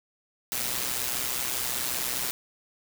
white noise with amplitude modulation, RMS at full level -27 dBFS, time 0.52-2.31 s, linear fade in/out 0 ms, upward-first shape sine, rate 125 Hz, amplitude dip 65%, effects none

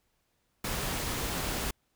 pink noise, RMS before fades -33 dBFS, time 0.64-1.71 s, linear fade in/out 5 ms, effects pink hiss -75 dBFS RMS until 1.95 s

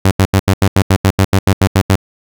sawtooth tone bursts, 96.2 Hz, G2, 32 cents flat, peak -3 dBFS, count 14, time 0.05-1.957 s, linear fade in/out 5 ms, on 61 ms, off 81 ms, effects none

